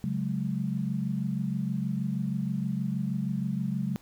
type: chord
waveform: sine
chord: C# suspended fourth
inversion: none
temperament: equal with one note detuned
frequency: 138.59 / 185 / 211.3 Hz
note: C#3 / F#3 / G#3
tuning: 0 / 0 / +30 cents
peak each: -32 / -31 / -32 dBFS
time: 0.04-3.96 s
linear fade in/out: 0 ms
effects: pink hiss -59 dBFS RMS until 4.01 s